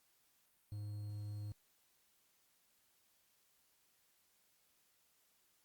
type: tone with quantisation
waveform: triangle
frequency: 103.83 Hz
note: G#2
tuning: in tune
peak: -40 dBFS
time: 0.72-1.52 s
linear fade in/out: 0 ms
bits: 11
effects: white hiss -75 dBFS RMS until 5.64 s + Opus 48 kbps